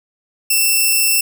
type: tone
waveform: 5% pulse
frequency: 2674 Hz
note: E7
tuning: 24 cents sharp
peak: -3 dBFS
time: 0.5-1.21 s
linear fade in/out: 5 ms
effects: none